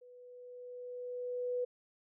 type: tone with level ramp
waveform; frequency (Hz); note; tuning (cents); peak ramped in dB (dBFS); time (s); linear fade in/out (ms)
sine; 493.9; B4; 0; -54 to -31; 0.01-1.65; 10
effects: none